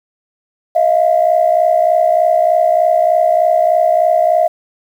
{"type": "tone pair together", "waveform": "sine", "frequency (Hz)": [634, 697.3], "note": ["D#5", "F5"], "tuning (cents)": [32, -3], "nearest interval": "major second", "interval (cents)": 165, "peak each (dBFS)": -11, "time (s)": [0.75, 4.48], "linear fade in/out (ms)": 10, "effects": ["tanh soft clip ceiling -1 dBFS", "7-bit"]}